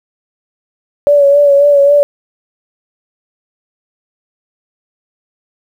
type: tone with vibrato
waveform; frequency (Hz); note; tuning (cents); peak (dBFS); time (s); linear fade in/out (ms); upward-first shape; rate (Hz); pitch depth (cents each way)
sine; 570; C#5; +48; -4; 1.07-2.03; 0; sine; 3.7; 35
effects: 7-bit